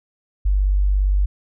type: tone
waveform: sine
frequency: 48.7 Hz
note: G1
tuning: 11 cents flat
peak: -14 dBFS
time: 0.45-1.26 s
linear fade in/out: 10 ms
effects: none